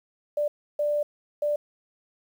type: tone bursts at uneven times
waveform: sine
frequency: 590 Hz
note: D5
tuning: 8 cents sharp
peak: -22 dBFS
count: 3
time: 0.37-0.48 / 0.79-1.03 / 1.42-1.56 s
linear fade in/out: 5 ms
effects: 9-bit